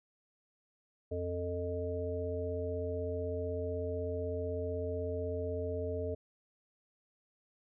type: harmonic tone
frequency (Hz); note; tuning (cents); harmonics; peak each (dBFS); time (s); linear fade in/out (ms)
88.4; F2; +22; 1 / 3 / 5 / 7; -38 / -44 / -37 / -40; 1.11-6.15; 10
effects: none

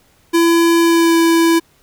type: tone with pitch glide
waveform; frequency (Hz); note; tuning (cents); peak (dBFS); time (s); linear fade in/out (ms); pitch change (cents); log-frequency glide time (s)
square; 336.2 to 332; E4 to E4; +34 to +12; -10; 0.33-1.6; 20; -22; 0.8-1.17
effects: pink hiss -54 dBFS RMS until 1.82 s

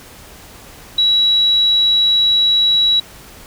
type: tone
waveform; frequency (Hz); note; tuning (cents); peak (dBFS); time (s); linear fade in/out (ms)
sine; 3900; B7; -23; -10; 0.98-3; 5
effects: pink hiss -39 dBFS RMS until 3.46 s

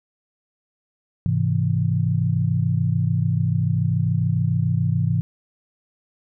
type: chord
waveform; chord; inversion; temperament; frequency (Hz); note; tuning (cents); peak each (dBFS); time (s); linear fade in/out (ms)
sine; Ab augmented; none; equal with one note detuned; 103.83 / 130.81 / 164.34; Ab2 / C3 / E3; 0 / 0 / -5; -22; 1.26-5.21; 0
effects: none

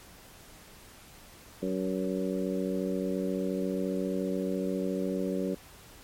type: harmonic tone with a mistuned harmonic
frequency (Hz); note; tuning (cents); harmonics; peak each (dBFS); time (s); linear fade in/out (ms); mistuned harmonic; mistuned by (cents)
94.3; F#2; +33; 2 / 3 / 4 / 5 / 6; -32 / -34 / -35 / -36 / -37; 1.62-5.55; 10; 6; -18
effects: pink hiss -52 dBFS RMS until 6.03 s + MP3 64 kbps

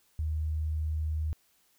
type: tone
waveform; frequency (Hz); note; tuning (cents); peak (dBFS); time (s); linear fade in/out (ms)
sine; 77.7; D#2; -2; -28; 0.19-1.33; 0
effects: white hiss -68 dBFS RMS until 1.78 s

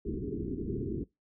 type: low-pass noise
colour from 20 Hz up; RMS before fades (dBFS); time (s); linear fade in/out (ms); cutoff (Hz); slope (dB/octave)
white; -35; 0.05-1.04; 5; 420; 96
effects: noise-tail reverb RT60 0.2 s tail -22 dB re dry

